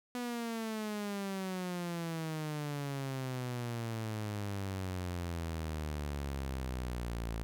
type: exponential sweep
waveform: sawtooth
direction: down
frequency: 246.9 to 55 Hz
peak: -32 dBFS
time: 0.15-7.43 s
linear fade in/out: 0 ms
effects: none